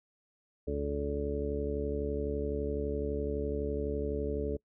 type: harmonic tone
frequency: 71.9 Hz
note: D2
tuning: 36 cents flat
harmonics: 1 / 2 / 3 / 4 / 5 / 6 / 8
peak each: -36 / -44 / -42 / -39 / -44 / -34 / -41 dBFS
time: 0.67-4.57 s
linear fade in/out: 10 ms
effects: noise-tail reverb RT60 0.1 s tail -24 dB re dry